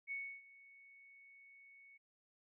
sine tone with ADSR envelope, 2218 Hz, C#7, in tune, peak -39 dBFS, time 0.07-1.98 s, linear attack 45 ms, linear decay 300 ms, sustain -20 dB, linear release 17 ms, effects none

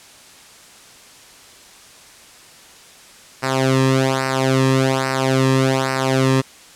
sawtooth tone with flanger, 132.4 Hz, C3, 21 cents sharp, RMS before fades -17 dBFS, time 3.42-6.42 s, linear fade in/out 20 ms, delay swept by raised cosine 0.29 to 1.39 ms, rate 1.2 Hz, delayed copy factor -0.85, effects white hiss -44 dBFS RMS until 6.75 s + low-pass 9000 Hz 12 dB/octave

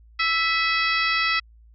harmonic tone with a mistuned harmonic, 660 Hz, E5, 2 cents sharp, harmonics 2 / 3 / 4 / 5 / 6 / 7 / 8, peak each -25 / -24 / -26 / -31 / -32 / -31 / -33 dBFS, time 0.19-1.4 s, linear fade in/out 10 ms, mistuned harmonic 4, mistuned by -54 cents, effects added 56 Hz sine -48 dBFS peak until 1.74 s

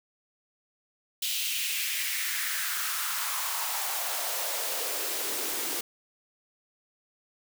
white noise with high-pass filter sweep, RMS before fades -31 dBFS, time 1.22-5.81 s, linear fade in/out 5 ms, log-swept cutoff 3200 to 290 Hz, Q 2.8, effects none

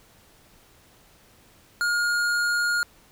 sine tone with hard clipping, 1424 Hz, F6, 33 cents sharp, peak -23 dBFS, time 1.81-2.83 s, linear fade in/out 0 ms, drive 13 dB, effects pink hiss -56 dBFS RMS until 3.11 s

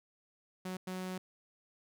sawtooth tone bursts at uneven times, 185 Hz, F#3, in tune, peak -34 dBFS, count 2, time 0.65-0.77 / 0.87-1.18 s, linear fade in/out 5 ms, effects none

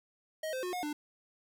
square tone with pitch steps, 629 / 518 / 361.7 / 722 / 297.6 Hz, D#5 / C5 / F#4 / F#5 / D4, +19 / -17 / -39 / -43 / +23 cents, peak -35 dBFS, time 0.43-0.93 s, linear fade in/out 5 ms, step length 100 ms, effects none

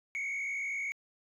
sine tone with frequency modulation, 2217 Hz, C#7, in tune, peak -30 dBFS, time 0.15-0.92 s, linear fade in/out 0 ms, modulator 52.5 Hz, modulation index 1.2, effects tanh soft clip ceiling -32 dBFS

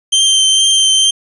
sawtooth tone with vibrato, 3136 Hz, G7, in tune, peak -5 dBFS, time 0.12-1.11 s, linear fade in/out 10 ms, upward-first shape triangle, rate 2.2 Hz, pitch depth 17 cents each way, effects resampled to 24000 Hz

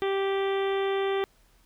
harmonic tone, 391.1 Hz, G4, 4 cents flat, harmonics 1 / 2 / 3 / 4 / 5 / 6 / 7 / 8 / 9, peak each -25 / -34 / -37 / -42 / -39 / -43 / -47 / -43 / -44 dBFS, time 0.02-1.24 s, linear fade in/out 0 ms, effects added 40 Hz sine -62 dBFS peak until 1.65 s + pink hiss -64 dBFS RMS until 1.65 s

